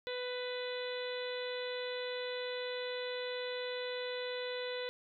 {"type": "harmonic tone", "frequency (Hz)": 497.3, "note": "B4", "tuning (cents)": 12, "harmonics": [1, 2, 3, 4, 5, 6, 7, 8], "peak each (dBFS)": [-38, -50, -48, -47, -51, -53, -47, -48], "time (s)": [0.07, 4.89], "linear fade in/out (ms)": 0, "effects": []}